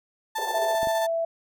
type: tone with tremolo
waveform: 35% pulse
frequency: 884 Hz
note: A5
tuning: 8 cents sharp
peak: -24 dBFS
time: 0.35-1.07 s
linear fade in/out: 10 ms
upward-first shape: square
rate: 15 Hz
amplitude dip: 30%
type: band-pass noise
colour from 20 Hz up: pink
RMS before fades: -35 dBFS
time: 0.38-0.75 s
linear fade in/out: 0 ms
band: 370 to 980 Hz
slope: 96 dB/octave
type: tone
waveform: sine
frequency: 663 Hz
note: E5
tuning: 10 cents sharp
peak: -23 dBFS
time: 0.54-1.25 s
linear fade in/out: 5 ms
type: clicks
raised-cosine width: 2 ms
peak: -23 dBFS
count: 2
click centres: 0.831 / 0.872 s
effects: none